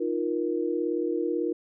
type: chord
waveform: sine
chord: Eb suspended second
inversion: none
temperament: equal with one note detuned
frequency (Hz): 311.1 / 349.2 / 470.8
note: Eb4 / F4 / Bb4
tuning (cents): 0 / 0 / +17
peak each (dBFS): -30 / -28 / -30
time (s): 0-1.53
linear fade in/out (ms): 10
effects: none